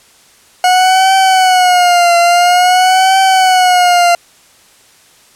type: tone with vibrato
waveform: 40% pulse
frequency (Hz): 727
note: F#5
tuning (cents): -31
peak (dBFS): -5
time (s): 0.64-4.15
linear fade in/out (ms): 2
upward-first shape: triangle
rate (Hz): 0.49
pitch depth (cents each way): 100
effects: white hiss -45 dBFS RMS until 5.35 s + low-pass 10000 Hz 12 dB/octave